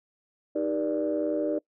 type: chord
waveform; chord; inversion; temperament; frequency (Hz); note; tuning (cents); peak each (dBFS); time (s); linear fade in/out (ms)
sine; Eb major seventh; none; equal with one note detuned; 311.1 / 392 / 475.7 / 587.3; Eb4 / G4 / Bb4 / D5; 0 / 0 / +35 / 0; -28 / -33 / -32 / -28; 0.55-1.59; 10
effects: noise-tail reverb RT60 0.1 s tail -24 dB re dry + tanh soft clip ceiling -17 dBFS